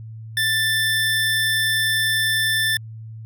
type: tone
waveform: 25% pulse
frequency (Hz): 1770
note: A6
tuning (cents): +10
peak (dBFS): -14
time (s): 0.37-2.77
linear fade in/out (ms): 2
effects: added 111 Hz sine -33 dBFS peak until 3.25 s